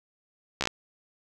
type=slowing click train; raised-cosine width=0.2 ms; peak=-9 dBFS; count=5; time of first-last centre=0.61-0.673 s; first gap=14 ms; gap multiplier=1.08; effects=none